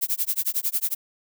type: noise with tremolo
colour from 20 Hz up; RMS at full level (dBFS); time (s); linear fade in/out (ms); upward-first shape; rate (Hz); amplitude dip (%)
violet; -22; 0.01-0.95; 20; sine; 11; 100
effects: none